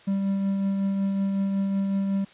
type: tone with tremolo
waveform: triangle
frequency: 196 Hz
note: G3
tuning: in tune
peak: -19 dBFS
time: 0.07-2.25 s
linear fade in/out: 10 ms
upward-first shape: triangle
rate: 5.4 Hz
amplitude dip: 30%
effects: white hiss -52 dBFS RMS until 2.33 s + resampled to 8000 Hz